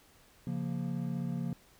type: chord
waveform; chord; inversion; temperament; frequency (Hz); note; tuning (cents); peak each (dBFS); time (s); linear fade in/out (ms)
triangle; Bb minor; first; equal; 138.59 / 174.61 / 233.1; Db3 / F3 / Bb3; 0 / 0 / 0; -35 / -34 / -36; 0.47-1.53; 2
effects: pink hiss -62 dBFS RMS until 1.79 s